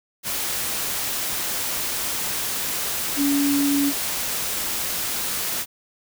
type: tone in noise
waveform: sine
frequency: 282.8 Hz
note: C#4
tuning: 35 cents sharp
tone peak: -18 dBFS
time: 3.16-3.93 s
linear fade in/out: 50 ms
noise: white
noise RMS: -26 dBFS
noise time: 0.23-5.66 s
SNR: +5 dB
effects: none